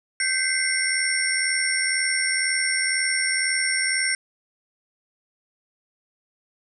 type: tone cluster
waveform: sine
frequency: 1555 / 2040 / 2122 / 5480 / 8770 Hz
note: G6 / C7 / C7 / F8 / C#9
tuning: -14 / -44 / +24 / -34 / -20 cents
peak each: -27 dBFS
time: 0.2-4.15 s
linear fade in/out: 2 ms
effects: none